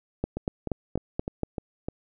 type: two click trains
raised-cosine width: 2 ms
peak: -13 / -17 dBFS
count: 6 / 6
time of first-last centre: 0.24-1.433 / 0.37-1.885 s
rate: 4.19 / 3.3 Hz
effects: none